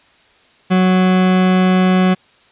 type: tone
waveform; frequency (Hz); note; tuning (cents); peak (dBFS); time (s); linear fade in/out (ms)
40% pulse; 185; F#3; 0; -9; 0.7-2.15; 20
effects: white hiss -51 dBFS RMS until 2.51 s + resampled to 8000 Hz